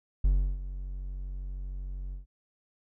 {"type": "tone with ADSR envelope", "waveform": "triangle", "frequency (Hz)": 46.42, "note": "F#1", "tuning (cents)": 6, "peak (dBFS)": -17, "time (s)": [0.24, 2.26], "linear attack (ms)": 7, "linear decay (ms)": 330, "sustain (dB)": -15, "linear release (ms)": 130, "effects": []}